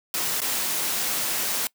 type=noise with dropouts; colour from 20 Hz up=white; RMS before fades=-26 dBFS; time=0.14-1.67 s; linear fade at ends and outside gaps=1 ms; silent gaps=0.404-0.417 s; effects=noise-tail reverb RT60 0.1 s tail -22 dB re dry + high-pass 150 Hz 12 dB/octave